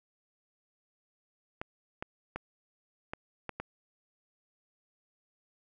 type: clicks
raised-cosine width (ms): 0.5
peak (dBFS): -21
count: 6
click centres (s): 1.615 / 2.025 / 2.36 / 3.135 / 3.493 / 3.6
effects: none